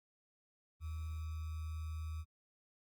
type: tone with sample-and-hold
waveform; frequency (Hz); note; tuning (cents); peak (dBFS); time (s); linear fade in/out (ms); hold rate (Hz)
sine; 79.3; D#2; +33; -39; 0.8-2.25; 50; 1225
effects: Opus 24 kbps

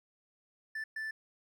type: tone bursts at uneven times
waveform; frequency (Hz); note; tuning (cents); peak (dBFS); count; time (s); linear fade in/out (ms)
triangle; 1760; A6; 0; -34; 2; 0.75-0.84 / 0.96-1.11; 5
effects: none

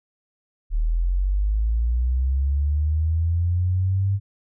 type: linear sweep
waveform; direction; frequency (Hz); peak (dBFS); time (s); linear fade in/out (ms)
sine; up; 37.4 to 100; -18; 0.7-4.2; 50
effects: none

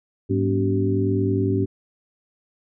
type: tone cluster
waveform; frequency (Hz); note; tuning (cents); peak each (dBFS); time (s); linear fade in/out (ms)
sine; 103.4 / 194.1 / 242.8 / 283.9 / 383; G#2 / G3 / B3 / C#4 / G4; -7 / -17 / -29 / +41 / -40; -22 / -29 / -29 / -24 / -24; 0.29-1.66; 20
effects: none

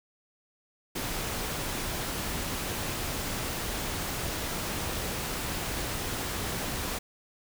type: noise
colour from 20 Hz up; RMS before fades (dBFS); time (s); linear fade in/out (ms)
pink; -33; 0.95-6.99; 10
effects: none

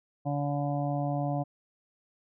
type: harmonic tone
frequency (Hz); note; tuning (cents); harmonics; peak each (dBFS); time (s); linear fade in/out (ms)
143.4; D3; -41; 1 / 2 / 4 / 5 / 6 / 7; -30 / -34 / -36 / -34 / -45 / -47; 0.25-1.44; 20
effects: none

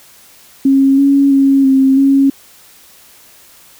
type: tone with pitch steps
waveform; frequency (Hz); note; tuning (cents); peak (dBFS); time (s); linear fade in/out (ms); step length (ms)
sine; 271.5 / 278.2 / 273.5 / 267.2 / 274; C#4 / C#4 / C#4 / C4 / C#4; -36 / +6 / -23 / +36 / -20; -6; 0.65-2.3; 5; 330
effects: white hiss -43 dBFS RMS until 3.79 s

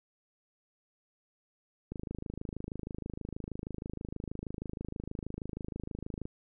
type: click train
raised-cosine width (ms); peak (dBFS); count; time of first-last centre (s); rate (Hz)
3; -25; 115; 1.92-6.255; 26.3
effects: none

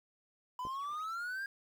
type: exponential sweep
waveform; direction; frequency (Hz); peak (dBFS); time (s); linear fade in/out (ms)
triangle; up; 987.8 to 1627; -35; 0.59-1.46; 2
type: clicks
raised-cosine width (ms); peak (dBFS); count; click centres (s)
2; -33 / -38; 2; 0.652 / 0.669
effects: 10-bit

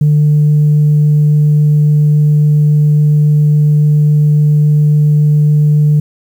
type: tone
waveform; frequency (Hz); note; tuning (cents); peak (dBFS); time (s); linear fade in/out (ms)
sine; 149.4; D3; +30; -4; 0.01-6; 5
effects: tanh soft clip ceiling -3 dBFS + 7-bit

